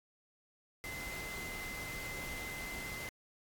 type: tone in noise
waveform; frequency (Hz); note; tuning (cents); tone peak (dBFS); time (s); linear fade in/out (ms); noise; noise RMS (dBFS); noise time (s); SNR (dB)
sine; 2059; C7; -28; -43; 0.84-3.09; 0; pink; -45; 0.84-3.09; -1
effects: AAC 64 kbps